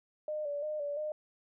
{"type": "tone with vibrato", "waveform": "sine", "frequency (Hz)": 593, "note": "D5", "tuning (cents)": 17, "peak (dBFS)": -33, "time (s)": [0.28, 1.12], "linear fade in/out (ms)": 2, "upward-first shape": "square", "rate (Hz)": 2.9, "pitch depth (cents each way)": 46, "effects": []}